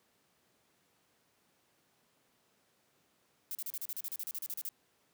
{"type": "noise bursts", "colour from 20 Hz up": "violet", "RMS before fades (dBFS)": -39, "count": 16, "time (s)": [3.51, 4.69], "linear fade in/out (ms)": 0, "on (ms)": 40, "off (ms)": 36, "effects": ["pink hiss -72 dBFS RMS until 5.13 s", "high-pass 150 Hz 12 dB/octave"]}